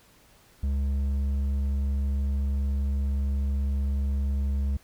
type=tone with hard clipping; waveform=sine; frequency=69.3 Hz; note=C#2; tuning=in tune; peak=-25 dBFS; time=0.63-4.77 s; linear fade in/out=5 ms; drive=5 dB; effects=pink hiss -58 dBFS RMS until 4.83 s